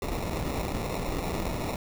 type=noise with sample-and-hold; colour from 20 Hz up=pink; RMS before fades=-31 dBFS; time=0.02-1.76 s; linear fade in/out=2 ms; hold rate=1575 Hz; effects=none